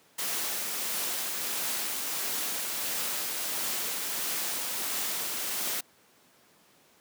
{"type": "noise with tremolo", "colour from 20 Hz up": "white", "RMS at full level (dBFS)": -31, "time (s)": [0.18, 5.81], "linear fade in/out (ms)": 10, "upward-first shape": "triangle", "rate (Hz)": 1.5, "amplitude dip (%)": 25, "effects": ["pink hiss -61 dBFS RMS until 7 s", "high-pass 200 Hz 12 dB/octave"]}